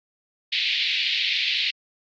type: band-pass noise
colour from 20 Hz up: white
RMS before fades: -24 dBFS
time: 0.52-1.71 s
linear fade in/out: 10 ms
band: 2100 to 4200 Hz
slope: 48 dB/octave
effects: Opus 48 kbps